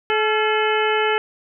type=harmonic tone with a mistuned harmonic; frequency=430 Hz; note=A4; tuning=40 cents flat; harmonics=1 / 2 / 3 / 4 / 5 / 6 / 7; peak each=-20 / -23 / -25 / -26 / -27 / -28 / -28 dBFS; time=0.1-1.18 s; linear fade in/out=0 ms; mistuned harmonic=3; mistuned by=+86 cents; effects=none